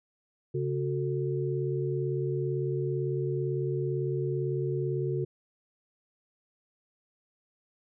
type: tone cluster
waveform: sine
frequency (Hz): 137 / 366.6 / 444.5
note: C#3 / F#4 / A4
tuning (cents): -20 / -16 / +18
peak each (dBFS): -30 / -31 / -36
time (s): 0.54-5.25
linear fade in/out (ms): 10
effects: none